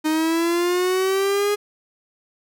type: linear sweep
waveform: 45% pulse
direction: up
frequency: 308 to 415.3 Hz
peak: -18 dBFS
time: 0.04-1.56 s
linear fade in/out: 20 ms
effects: none